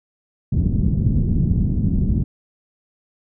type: low-pass noise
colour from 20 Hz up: white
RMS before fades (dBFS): -18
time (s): 0.52-2.24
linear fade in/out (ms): 10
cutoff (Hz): 200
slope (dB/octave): 24
effects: none